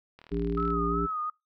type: click train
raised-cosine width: 0.3 ms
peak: -33 dBFS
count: 21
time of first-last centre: 0.19-0.704 s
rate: 38.9 Hz
type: harmonic tone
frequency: 57.5 Hz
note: A#1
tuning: 23 cents flat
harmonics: 1 / 3 / 5 / 7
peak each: -32 / -32 / -32 / -32 dBFS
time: 0.31-1.07 s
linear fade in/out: 20 ms
type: tone with vibrato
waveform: sine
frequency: 1269 Hz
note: D#6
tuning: 34 cents sharp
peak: -29 dBFS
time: 0.57-1.3 s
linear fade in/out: 5 ms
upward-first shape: sine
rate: 2.7 Hz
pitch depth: 62 cents each way
effects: noise-tail reverb RT60 0.2 s tail -23 dB re dry